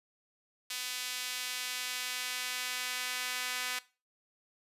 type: tone with high-pass filter sweep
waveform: sawtooth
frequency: 250.8 Hz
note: B3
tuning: 27 cents sharp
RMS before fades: -37 dBFS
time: 0.7-3.79 s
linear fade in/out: 5 ms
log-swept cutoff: 3100 to 1900 Hz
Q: 0.91
effects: noise-tail reverb RT60 0.3 s tail -18 dB re dry + resampled to 32000 Hz